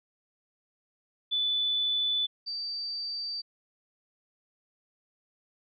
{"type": "tone pair in turn", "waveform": "sine", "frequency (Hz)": [3486, 4643], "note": ["A7", "D8"], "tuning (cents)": [-17, -21], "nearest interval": "perfect fourth", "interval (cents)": 496, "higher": "second", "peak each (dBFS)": [-25, -32], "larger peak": "first", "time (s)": [[1.31, 2.27], [2.46, 3.42]], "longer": "neither", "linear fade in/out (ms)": 20, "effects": []}